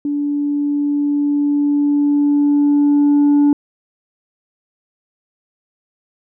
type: tone with level ramp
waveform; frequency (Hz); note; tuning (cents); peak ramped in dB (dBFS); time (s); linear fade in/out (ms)
sine; 289.4; D4; -25; -16 to -6; 0.05-3.53; 2
effects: tanh soft clip ceiling -8 dBFS